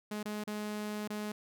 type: tone with dropouts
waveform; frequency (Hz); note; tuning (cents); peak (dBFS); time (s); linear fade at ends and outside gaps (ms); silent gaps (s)
sawtooth; 210.4; G#3; +23; -32; 0.11-1.32; 5; 0.23-0.255 / 0.439-0.474 / 1.077-1.101
effects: none